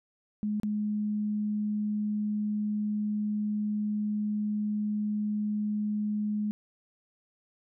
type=tone with dropouts; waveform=sine; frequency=210 Hz; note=G#3; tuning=19 cents sharp; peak=-27 dBFS; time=0.43-6.51 s; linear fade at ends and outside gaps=0 ms; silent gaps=0.599-0.633 s; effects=none